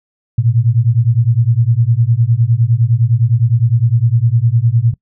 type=beating tone pair; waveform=sine; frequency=111.9 / 121.7 Hz; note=A2 / B2; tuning=+30 / -25 cents; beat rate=9.8 Hz; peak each=-12 dBFS; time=0.38-4.94 s; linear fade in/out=5 ms; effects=noise-tail reverb RT60 0.1 s tail -23 dB re dry